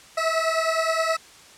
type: beating tone pair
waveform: 20% pulse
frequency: 644 / 653.6 Hz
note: E5 / E5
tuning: -41 / -15 cents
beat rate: 9.6 Hz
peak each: -19 dBFS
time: 0.17-1.17 s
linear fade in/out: 10 ms
effects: white hiss -48 dBFS RMS until 1.57 s + low-pass 8000 Hz 12 dB/octave